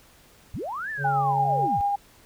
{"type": "linear two-way sweep", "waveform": "sine", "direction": "up then down", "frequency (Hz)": [56.9, 1800, 56.9], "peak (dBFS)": -29, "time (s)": [0.54, 1.81], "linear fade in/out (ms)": 0, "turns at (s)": 0.9}
{"type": "harmonic tone", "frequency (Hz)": 141.1, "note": "C#3", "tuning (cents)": 31, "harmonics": [1, 3, 4], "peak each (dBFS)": [-28, -38, -40], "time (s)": [0.97, 1.69], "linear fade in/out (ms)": 50}
{"type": "tone with tremolo", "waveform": "sine", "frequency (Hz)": 808, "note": "G#5", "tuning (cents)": -48, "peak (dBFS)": -20, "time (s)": [1.04, 1.96], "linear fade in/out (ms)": 10, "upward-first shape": "sine", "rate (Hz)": 8.9, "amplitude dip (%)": 25}
{"effects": ["pink hiss -55 dBFS RMS until 2.25 s"]}